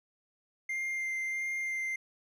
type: tone with vibrato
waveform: triangle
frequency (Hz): 2100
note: C7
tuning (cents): +6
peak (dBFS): -30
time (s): 0.69-1.96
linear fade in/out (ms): 5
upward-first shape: sine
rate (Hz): 1.5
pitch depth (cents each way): 10
effects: none